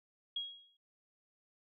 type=tone with exponential decay; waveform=sine; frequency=3298 Hz; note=G#7; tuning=13 cents flat; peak=-33 dBFS; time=0.36-0.77 s; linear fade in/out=5 ms; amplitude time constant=87 ms; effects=none